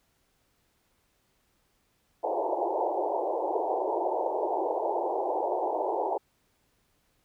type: band-pass noise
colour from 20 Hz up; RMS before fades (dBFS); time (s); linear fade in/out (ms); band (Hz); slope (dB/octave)
white; -29; 2.23-6.18; 10; 330 to 930; 96
effects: pink hiss -71 dBFS RMS until 7.24 s